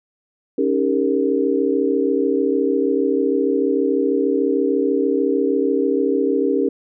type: chord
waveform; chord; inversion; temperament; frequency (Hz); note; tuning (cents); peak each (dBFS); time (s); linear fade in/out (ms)
sine; Eb dominant seventh; third; equal with one note detuned; 277.2 / 311.1 / 399.8 / 466.2; Db4 / Eb4 / G4 / Bb4; 0 / 0 / +34 / 0; -20 / -24 / -20 / -21; 0.58-6.69; 5
effects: none